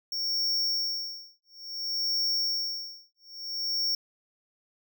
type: tone with tremolo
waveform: square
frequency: 5490 Hz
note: F8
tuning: 31 cents flat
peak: -25 dBFS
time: 0.12-3.95 s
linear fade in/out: 2 ms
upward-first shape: sine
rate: 0.58 Hz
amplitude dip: 100%
effects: none